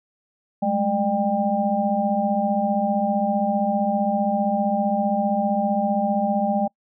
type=tone cluster; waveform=sine; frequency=197.2 / 212.5 / 602 / 795 Hz; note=G3 / G#3 / D5 / G5; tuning=+11 / +40 / +43 / +24 cents; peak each=-28 / -23 / -25 / -23 dBFS; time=0.62-6.68 s; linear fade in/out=10 ms; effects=noise-tail reverb RT60 0.1 s tail -26 dB re dry